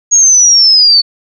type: linear sweep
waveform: sine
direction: down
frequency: 6645 to 4435 Hz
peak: -3 dBFS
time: 0.11-1.02 s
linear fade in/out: 20 ms
effects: none